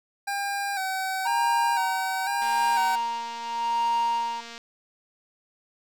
25% pulse tone with vibrato, 781 Hz, G5, 7 cents flat, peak -23 dBFS, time 0.27-2.96 s, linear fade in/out 10 ms, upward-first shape square, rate 1 Hz, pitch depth 45 cents each way
triangle tone with tremolo, 934 Hz, A#5, 3 cents sharp, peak -19 dBFS, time 1.25-4.41 s, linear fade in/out 10 ms, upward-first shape sine, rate 0.84 Hz, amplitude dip 75%
click train, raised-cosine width 0.2 ms, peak -24 dBFS, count 504, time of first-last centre 2.42-4.579 s, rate 233 Hz
effects none

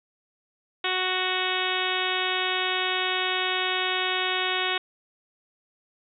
harmonic tone, 370 Hz, F#4, in tune, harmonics 1 / 2 / 3 / 4 / 5 / 6 / 7 / 8 / 9 / 10, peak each -33 / -33 / -33 / -33 / -33 / -33 / -33 / -33 / -33 / -33 dBFS, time 0.84-4.78 s, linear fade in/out 5 ms, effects none

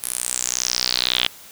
sawtooth tone with band-pass filter sweep, 62 Hz, B1, 7 cents sharp, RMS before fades -23 dBFS, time 0.03-1.27 s, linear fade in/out 5 ms, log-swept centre 11000 to 3200 Hz, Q 5.5, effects white hiss -43 dBFS RMS until 1.51 s

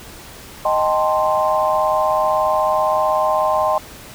sine chord, A half-diminished seventh, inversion second, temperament equal, 622.3 / 784 / 880 / 1046.5 Hz, Eb5 / G5 / A5 / C6, 0 / 0 / 0 / 0 cents, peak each -18 / -21 / -23 / -19 dBFS, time 0.65-3.78 s, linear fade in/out 2 ms, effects pink hiss -38 dBFS RMS until 4.14 s

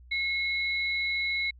sine tone pair together, 2167 / 3947 Hz, C#7 / B7, -40 / -2 cents, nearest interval minor seventh, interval 1038 cents, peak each -27 / -34 dBFS, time 0.11-1.51 s, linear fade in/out 10 ms, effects added 61 Hz sine -49 dBFS peak until 1.59 s

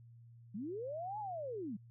sine linear two-way sweep, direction up then down, 180 to 869 to 180 Hz, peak -39 dBFS, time 0.54-1.77 s, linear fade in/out 10 ms, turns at 1.19 s, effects added 117 Hz sine -55 dBFS peak until 1.9 s

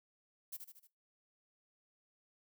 violet noise with echo, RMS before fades -44 dBFS, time 0.52-0.57 s, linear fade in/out 10 ms, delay 76 ms, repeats 4, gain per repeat -5 dB, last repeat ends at 0.874 s, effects noise-tail reverb RT60 0.2 s tail -17 dB re dry

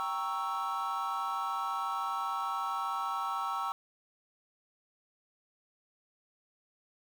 triangle chord, G diminished seventh, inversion none, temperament equal, 784 / 932.3 / 1108.7 / 1318.5 Hz, G5 / Bb5 / Db6 / Fb6, 0 / 0 / 0 / 0 cents, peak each -36 / -36 / -34 / -33 dBFS, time 0-3.72 s, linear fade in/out 0 ms, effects tanh soft clip ceiling -24 dBFS + 9-bit

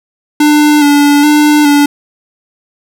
square tone with vibrato, 293.5 Hz, D4, 1 cent flat, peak -5 dBFS, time 0.4-1.86 s, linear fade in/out 5 ms, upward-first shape square, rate 1.2 Hz, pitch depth 28 cents each way, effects none

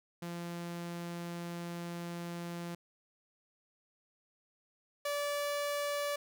sawtooth tone pair in turn, 172 / 578.5 Hz, F3 / D5, -26 / -26 cents, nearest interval octave + major sixth, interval 2100 cents, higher second, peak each -35 / -29 dBFS, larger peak second, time 0.22-2.75 / 5.05-6.16 s, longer first, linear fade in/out 5 ms, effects none

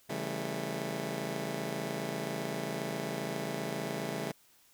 15% pulse chord, A dominant seventh, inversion first, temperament just, 137.5 / 165 / 198 / 220 Hz, C#3 / E3 / G3 / A3, -14 / +2 / +18 / 0 cents, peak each -34 dBFS, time 0.09-4.32 s, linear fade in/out 10 ms, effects white hiss -64 dBFS RMS until 4.73 s

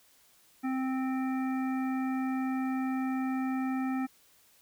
harmonic tone, 261.6 Hz, C4, in tune, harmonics 1 / 3 / 5 / 7 / 9, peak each -29 / -39 / -43 / -46 / -48 dBFS, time 0.63-4.07 s, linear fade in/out 20 ms, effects white hiss -63 dBFS RMS until 4.61 s

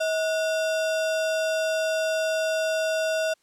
sine tone with sample-and-hold, 639 Hz, D#5, 46 cents sharp, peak -22 dBFS, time 0-3.34 s, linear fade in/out 10 ms, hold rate 2100 Hz, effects white hiss -67 dBFS RMS until 3.42 s + low-pass 9000 Hz 12 dB/octave

